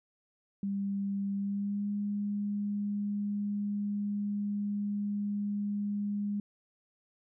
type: tone with pitch glide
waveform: sine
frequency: 198.5 to 204.6 Hz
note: G3 to G#3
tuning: +22 to -26 cents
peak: -30 dBFS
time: 0.63-6.4 s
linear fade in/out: 2 ms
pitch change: +52 cents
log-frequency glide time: 1.35-1.91 s
effects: none